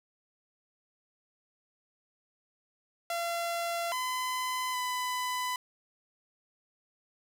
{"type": "tone with pitch steps", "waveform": "sawtooth", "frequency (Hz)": [683, 1015, 1001], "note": ["F5", "B5", "B5"], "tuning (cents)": [-39, 47, 23], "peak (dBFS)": -27, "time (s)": [3.1, 5.56], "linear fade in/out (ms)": 2, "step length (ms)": 820, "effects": []}